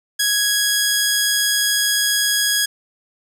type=tone; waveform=10% pulse; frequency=1661.2 Hz; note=G#6; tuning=in tune; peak=-7 dBFS; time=0.19-2.66 s; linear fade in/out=10 ms; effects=none